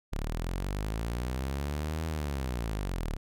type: linear two-way sweep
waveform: sawtooth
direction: up then down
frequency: 34.65 to 81.2 to 34.65 Hz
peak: -27 dBFS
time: 0.12-3.17 s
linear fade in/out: 10 ms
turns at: 2.06 s
effects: none